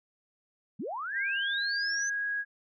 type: linear sweep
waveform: sine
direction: up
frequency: 150 to 6240 Hz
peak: -33 dBFS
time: 0.79-2.1 s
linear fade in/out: 10 ms
type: tone with pitch glide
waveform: sine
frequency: 1601 to 1651.7 Hz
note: G6 to G#6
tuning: +36 to -10 cents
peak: -29 dBFS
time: 1.12-2.45 s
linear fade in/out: 50 ms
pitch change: +54 cents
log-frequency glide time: 1.32-2.23 s
effects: none